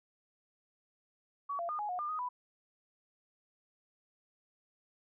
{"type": "tone with pitch steps", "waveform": "sine", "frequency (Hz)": [1132, 685, 1219, 835, 723, 1202, 1248, 991], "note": ["C#6", "F5", "D#6", "G#5", "F#5", "D6", "D#6", "B5"], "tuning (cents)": [36, -34, -36, 9, -40, 40, 5, 6], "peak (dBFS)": -34, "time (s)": [1.49, 2.29], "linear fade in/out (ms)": 10, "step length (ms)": 100, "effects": []}